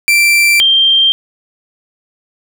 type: tone pair in turn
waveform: 40% pulse / sine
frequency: 2349 / 3168 Hz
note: D7 / G7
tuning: 0 / +18 cents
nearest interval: perfect fourth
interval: 518 cents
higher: second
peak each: -6 dBFS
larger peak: neither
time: 0.08-0.6 / 0.6-1.12 s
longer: neither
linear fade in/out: 0 ms
effects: none